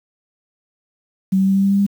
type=tone with pitch steps; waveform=sine; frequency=190.7 / 192.25 / 193.81 / 195.38 / 196.97 / 198.57 / 200.2 Hz; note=G3 / G3 / G3 / G3 / G3 / G3 / G3; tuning=-47 / -33 / -19 / -5 / +9 / +23 / +37 cents; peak=-12 dBFS; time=1.32-1.866 s; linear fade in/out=10 ms; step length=78 ms; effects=7-bit